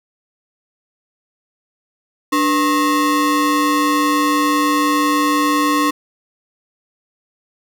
square ring-modulated tone, 392 Hz, G4, in tune, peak -11 dBFS, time 2.32-5.91 s, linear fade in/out 10 ms, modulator 687 Hz, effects none

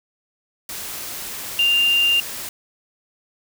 sine tone in noise, 2794 Hz, F7, in tune, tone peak -14 dBFS, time 1.59-2.2 s, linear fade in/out 2 ms, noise white, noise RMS -31 dBFS, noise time 0.69-2.49 s, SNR +14 dB, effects none

